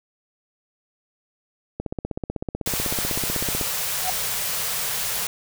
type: click train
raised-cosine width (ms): 2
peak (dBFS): -14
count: 30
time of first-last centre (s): 1.8-3.612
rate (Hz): 16
type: band-stop noise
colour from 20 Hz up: white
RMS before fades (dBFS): -26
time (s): 2.66-5.27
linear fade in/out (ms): 2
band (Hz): 210 to 400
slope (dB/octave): 96
type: tone with exponential growth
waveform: sine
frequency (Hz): 740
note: F#5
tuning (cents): 0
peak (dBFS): -20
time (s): 3.96-4.1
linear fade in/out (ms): 2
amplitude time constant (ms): 30
effects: none